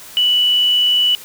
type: tone with quantisation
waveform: sine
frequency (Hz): 2960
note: F#7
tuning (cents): 0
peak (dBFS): -11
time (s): 0.17-1.15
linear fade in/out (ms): 0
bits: 6
effects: white hiss -37 dBFS RMS until 1.24 s